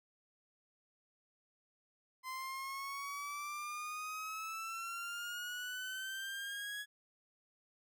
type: exponential sweep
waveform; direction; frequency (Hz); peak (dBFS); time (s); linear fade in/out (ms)
30% pulse; up; 1030 to 1681; -38; 2.23-6.86; 50
effects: none